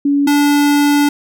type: tone pair in turn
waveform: sine / square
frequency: 283.8 / 289.4 Hz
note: C#4 / D4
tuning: +41 / -25 cents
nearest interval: unison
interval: 34 cents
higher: second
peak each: -10 dBFS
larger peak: neither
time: 0.05-0.27 / 0.27-1.09 s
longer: second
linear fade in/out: 5 ms
effects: none